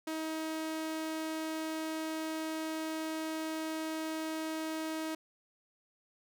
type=tone; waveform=sawtooth; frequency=317.2 Hz; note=D#4; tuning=33 cents sharp; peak=-31 dBFS; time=0.07-5.15 s; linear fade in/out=5 ms; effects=none